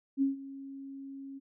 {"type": "tone with ADSR envelope", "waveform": "sine", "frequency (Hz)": 273.1, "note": "C#4", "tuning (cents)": -26, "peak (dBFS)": -23, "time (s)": [0.17, 1.4], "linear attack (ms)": 48, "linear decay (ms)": 140, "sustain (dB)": -18, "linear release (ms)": 27, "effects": []}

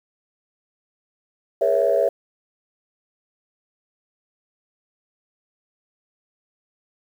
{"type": "chord", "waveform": "sine", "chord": "A# half-diminished seventh", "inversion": "third", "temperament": "equal with one note detuned", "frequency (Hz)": [415.3, 477.6, 554.4, 659.3], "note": ["G#4", "A#4", "C#5", "E5"], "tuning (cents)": [0, 42, 0, 0], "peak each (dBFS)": [-24, -22, -19, -20], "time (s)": [1.61, 2.09], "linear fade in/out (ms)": 5, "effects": ["tanh soft clip ceiling -7 dBFS", "8-bit"]}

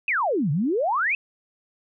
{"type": "exponential two-way sweep", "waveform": "sine", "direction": "down then up", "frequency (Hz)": [2672, 133.8, 2672], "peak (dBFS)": -20, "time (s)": [0.08, 1.15], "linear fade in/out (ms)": 2, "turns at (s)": 0.51, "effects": []}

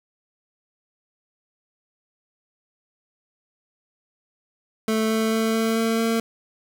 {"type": "tone with pitch steps", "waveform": "25% pulse", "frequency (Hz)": [220, 221.4, 222.8, 224.2, 225.7, 227.1], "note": ["A3", "A3", "A3", "A3", "A3", "A#3"], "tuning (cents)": [0, 11, 22, 33, 44, -45], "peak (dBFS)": -16, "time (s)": [4.88, 6.2], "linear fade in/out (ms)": 2, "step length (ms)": 220, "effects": ["9-bit"]}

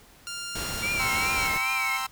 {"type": "tone", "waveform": "10% pulse", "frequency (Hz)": 1396.9, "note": "F6", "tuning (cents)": 0, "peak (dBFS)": -25, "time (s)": [0.27, 1.47], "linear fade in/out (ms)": 0}
{"type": "noise", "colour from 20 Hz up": "pink", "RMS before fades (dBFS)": -34, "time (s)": [0.55, 1.58], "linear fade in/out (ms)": 5}
{"type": "tone with vibrato", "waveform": "sine", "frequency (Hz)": 2273, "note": "C#7", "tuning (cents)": 43, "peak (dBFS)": -26, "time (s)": [0.82, 1.98], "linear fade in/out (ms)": 20, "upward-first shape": "triangle", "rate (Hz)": 2.5, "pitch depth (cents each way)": 110}
{"type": "chord", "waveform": "sawtooth", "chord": "C dominant seventh", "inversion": "second", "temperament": "equal", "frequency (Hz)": [784, 932.3, 1046.5, 1318.5], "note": ["G5", "Bb5", "C6", "E6"], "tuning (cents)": [0, 0, 0, 0], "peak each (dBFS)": [-32, -34, -29, -28], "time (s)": [0.99, 2.07], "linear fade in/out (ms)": 10}
{"effects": ["pink hiss -54 dBFS RMS until 2.11 s"]}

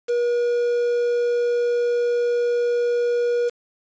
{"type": "tone with quantisation", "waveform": "triangle", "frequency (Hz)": 480, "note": "B4", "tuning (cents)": -49, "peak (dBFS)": -16, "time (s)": [0.08, 3.5], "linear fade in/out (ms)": 20, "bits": 6, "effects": ["resampled to 16000 Hz"]}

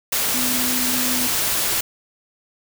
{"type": "tone in noise", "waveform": "sine", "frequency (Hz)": 250, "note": "B3", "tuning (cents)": 21, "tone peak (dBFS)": -26, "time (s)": [0.34, 1.27], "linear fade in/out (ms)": 5, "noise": "white", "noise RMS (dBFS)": -21, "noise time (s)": [0.12, 1.81], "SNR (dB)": -8, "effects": []}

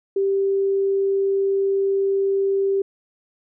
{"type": "tone", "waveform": "sine", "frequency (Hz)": 392, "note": "G4", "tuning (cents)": 0, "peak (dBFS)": -17, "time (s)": [0.16, 2.82], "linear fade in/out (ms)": 5, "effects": []}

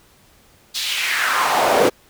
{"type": "noise with high-pass filter sweep", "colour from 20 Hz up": "brown", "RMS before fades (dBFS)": -18, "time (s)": [0.74, 1.9], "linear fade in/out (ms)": 20, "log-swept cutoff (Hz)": [4200, 410], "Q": 2.6, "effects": ["pink hiss -53 dBFS RMS until 2.09 s"]}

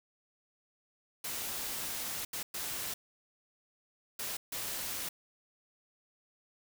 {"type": "noise bursts at uneven times", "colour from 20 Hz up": "white", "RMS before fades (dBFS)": -38, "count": 5, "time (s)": [[1.24, 2.25], [2.33, 2.43], [2.54, 2.94], [4.19, 4.37], [4.52, 5.09]], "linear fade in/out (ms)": 5, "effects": []}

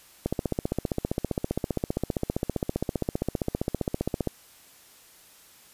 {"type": "click train", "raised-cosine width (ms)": 2, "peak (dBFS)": -12, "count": 62, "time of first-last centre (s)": [0.26, 4.273], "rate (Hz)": 15.2, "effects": ["white hiss -54 dBFS RMS until 5.73 s", "resampled to 32000 Hz"]}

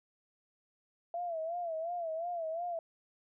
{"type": "tone with vibrato", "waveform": "sine", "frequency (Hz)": 671, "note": "E5", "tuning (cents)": 31, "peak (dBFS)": -34, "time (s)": [1.14, 2.79], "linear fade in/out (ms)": 2, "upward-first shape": "sine", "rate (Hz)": 2.8, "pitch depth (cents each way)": 96, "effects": []}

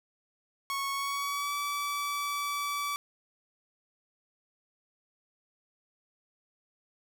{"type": "tone with pitch glide", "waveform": "sawtooth", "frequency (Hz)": [1104, 1151.5], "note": ["C#6", "D6"], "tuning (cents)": [-7, -34], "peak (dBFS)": -27, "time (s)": [0.7, 2.96], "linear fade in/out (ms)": 0, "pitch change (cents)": 73, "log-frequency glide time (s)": [0.92, 1.54], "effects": []}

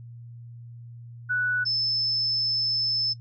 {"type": "tone pair in turn", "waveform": "sine", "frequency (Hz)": [1480, 5254], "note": ["F#6", "E8"], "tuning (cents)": [0, -7], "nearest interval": "octave + minor seventh", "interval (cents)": 2193, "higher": "second", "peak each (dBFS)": -22, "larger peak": "neither", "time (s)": [[1.29, 1.65], [1.65, 3.14]], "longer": "second", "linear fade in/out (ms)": 20, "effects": ["noise-tail reverb RT60 0.1 s tail -22 dB re dry", "added 118 Hz sine -40 dBFS peak until 3.2 s"]}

